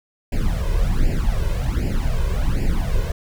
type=noise with flanger; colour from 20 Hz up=brown; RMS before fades=-19 dBFS; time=0.32-3.12 s; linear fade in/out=5 ms; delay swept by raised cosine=0.4 to 2 ms; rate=1.3 Hz; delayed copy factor=+0.9; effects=none